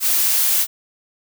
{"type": "noise", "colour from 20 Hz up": "blue", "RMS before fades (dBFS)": -17, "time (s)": [0, 0.67], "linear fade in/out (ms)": 50, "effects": []}